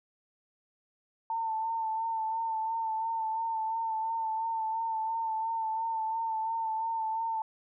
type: tone with vibrato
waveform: sine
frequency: 895 Hz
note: A5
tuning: 29 cents sharp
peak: -29 dBFS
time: 1.3-7.42 s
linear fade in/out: 2 ms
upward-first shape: sine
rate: 2.9 Hz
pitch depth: 32 cents each way
effects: none